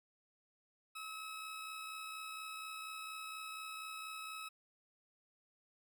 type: tone with amplitude modulation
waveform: 20% pulse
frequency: 1289 Hz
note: E6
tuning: 39 cents flat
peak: -38 dBFS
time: 0.95-4.49 s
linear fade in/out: 10 ms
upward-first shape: sine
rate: 64.2 Hz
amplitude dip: 30%
effects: none